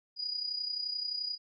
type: tone with amplitude modulation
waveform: sine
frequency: 4904 Hz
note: D#8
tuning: 26 cents flat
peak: -30 dBFS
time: 0.16-1.38 s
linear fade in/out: 50 ms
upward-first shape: sine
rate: 31.5 Hz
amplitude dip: 65%
effects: none